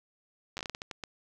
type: slowing click train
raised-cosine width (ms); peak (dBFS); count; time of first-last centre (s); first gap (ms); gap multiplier
0.2; -20; 11; 0.57-1.038; 9; 1.34
effects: none